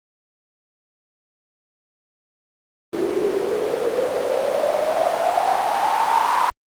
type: noise with band-pass filter sweep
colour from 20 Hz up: white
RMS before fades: -20 dBFS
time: 2.93-6.5 s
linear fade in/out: 0 ms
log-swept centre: 360 to 1000 Hz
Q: 8.4
effects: Opus 32 kbps